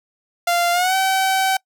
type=tone with pitch glide; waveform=sawtooth; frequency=694 to 765.6 Hz; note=F5 to G5; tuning=-11 to -41 cents; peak=-12 dBFS; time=0.47-1.57 s; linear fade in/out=5 ms; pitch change=+170 cents; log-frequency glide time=0.72-0.95 s; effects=noise-tail reverb RT60 0.1 s tail -25 dB re dry